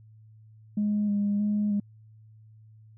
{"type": "tone with vibrato", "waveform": "sine", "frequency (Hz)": 206.1, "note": "G#3", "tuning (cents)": -13, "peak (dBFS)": -22, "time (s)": [0.77, 1.8], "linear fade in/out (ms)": 5, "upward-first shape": "square", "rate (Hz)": 1.6, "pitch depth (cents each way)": 19, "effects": ["tanh soft clip ceiling -19 dBFS", "added 109 Hz sine -50 dBFS peak until 2.97 s"]}